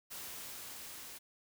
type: noise with level ramp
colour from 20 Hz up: white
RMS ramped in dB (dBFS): -45 to -49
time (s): 0.1-1.19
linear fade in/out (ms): 20
effects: none